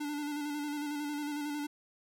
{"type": "tone with vibrato", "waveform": "square", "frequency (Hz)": 293.7, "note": "D4", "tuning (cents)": 0, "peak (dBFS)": -35, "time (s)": [0, 1.67], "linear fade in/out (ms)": 10, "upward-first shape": "square", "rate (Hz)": 11, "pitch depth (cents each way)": 28, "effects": []}